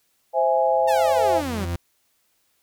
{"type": "chord", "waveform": "sine", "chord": "C augmented", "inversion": "none", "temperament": "equal", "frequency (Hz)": [523.3, 659.3, 830.6], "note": ["C5", "E5", "G#5"], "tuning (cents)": [0, 0, 0], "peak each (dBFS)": -21, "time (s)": [0.33, 1.42], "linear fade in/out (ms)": 50}
{"type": "tone with exponential growth", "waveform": "40% pulse", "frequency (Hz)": 86.3, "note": "F2", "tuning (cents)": -20, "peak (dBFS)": -22, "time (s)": [0.56, 1.76], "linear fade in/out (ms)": 5, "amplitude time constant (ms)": 260}
{"type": "exponential sweep", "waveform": "sawtooth", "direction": "down", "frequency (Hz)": [932.3, 178.5], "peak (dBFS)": -22, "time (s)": [0.87, 1.66], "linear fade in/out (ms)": 20}
{"effects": ["white hiss -67 dBFS RMS until 2.62 s"]}